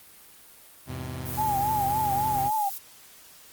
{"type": "chord", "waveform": "sawtooth", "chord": "E augmented", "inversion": "none", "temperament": "just", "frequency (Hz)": [82.41, 103.01, 128.76], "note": ["E2", "G#2", "B#2"], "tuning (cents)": [0, -14, -27], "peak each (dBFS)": [-34, -36, -31], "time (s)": [0.86, 2.51], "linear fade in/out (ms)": 50}
{"type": "noise", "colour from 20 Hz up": "violet", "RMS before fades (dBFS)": -36, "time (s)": [1.25, 2.79], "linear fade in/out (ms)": 20}
{"type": "tone with vibrato", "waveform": "sine", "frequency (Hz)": 830.6, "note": "G#5", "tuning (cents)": 0, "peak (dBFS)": -23, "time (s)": [1.37, 2.7], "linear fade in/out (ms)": 20, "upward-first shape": "triangle", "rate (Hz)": 3.6, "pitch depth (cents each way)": 110}
{"effects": ["white hiss -51 dBFS RMS until 3.52 s", "Opus 32 kbps"]}